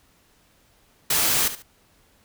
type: noise with echo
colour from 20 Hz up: white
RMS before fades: -21 dBFS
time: 1.1-1.48 s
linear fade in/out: 5 ms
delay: 72 ms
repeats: 2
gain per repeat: -12 dB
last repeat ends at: 1.624 s
effects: pink hiss -60 dBFS RMS until 2.24 s